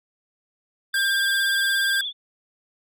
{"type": "tone with vibrato", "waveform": "sine", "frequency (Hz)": 3408, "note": "G#7", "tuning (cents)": 44, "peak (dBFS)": -26, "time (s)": [0.93, 2.13], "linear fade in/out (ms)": 50, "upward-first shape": "triangle", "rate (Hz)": 17, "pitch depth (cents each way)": 76}
{"type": "tone", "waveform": "square", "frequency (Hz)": 1592, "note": "G6", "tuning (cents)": 26, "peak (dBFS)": -21, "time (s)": [0.94, 2.01], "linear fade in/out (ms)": 2}
{"effects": []}